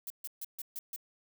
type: noise bursts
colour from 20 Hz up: violet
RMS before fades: -40 dBFS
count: 6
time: 0.07-0.962 s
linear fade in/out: 2 ms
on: 32 ms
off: 140 ms
effects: none